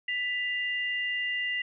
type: tone pair together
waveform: sine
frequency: 1981.3 / 2802 Hz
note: B6 / F7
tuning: +5 / +5 cents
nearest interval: tritone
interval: 600 cents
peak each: -29 / -33 dBFS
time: 0.08-1.62 s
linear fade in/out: 5 ms
effects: none